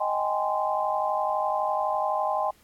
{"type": "chord", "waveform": "sine", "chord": "Ab major seventh", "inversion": "second", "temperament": "just", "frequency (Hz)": [623, 778.7, 830.6, 1038.3], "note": ["Eb5", "G5", "Ab5", "C6"], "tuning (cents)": [2, -12, 0, -14], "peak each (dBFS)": -29, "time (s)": [0, 2.51], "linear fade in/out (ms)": 10, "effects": ["pink hiss -60 dBFS RMS until 2.63 s", "AAC 64 kbps"]}